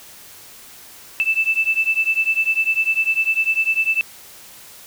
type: beating tone pair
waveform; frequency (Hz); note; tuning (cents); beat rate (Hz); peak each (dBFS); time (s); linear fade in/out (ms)
sine; 2637 / 2647; E7 / E7; 0 / +7; 10; -19; 1.2-4.01; 0
effects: white hiss -42 dBFS RMS until 4.86 s